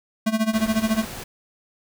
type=tone with tremolo; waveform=square; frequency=220 Hz; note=A3; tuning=in tune; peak=-17 dBFS; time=0.26-1.05 s; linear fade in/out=10 ms; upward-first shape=sine; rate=14 Hz; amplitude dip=85%
type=noise; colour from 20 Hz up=pink; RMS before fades=-35 dBFS; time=0.53-1.24 s; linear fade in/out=10 ms
effects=none